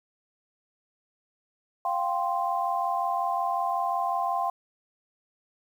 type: chord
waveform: sine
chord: F suspended second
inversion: none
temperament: equal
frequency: 698.5 / 784 / 1046.5 Hz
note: F5 / G5 / C6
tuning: 0 / 0 / 0 cents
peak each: -29 dBFS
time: 1.85-4.5 s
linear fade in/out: 2 ms
effects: 9-bit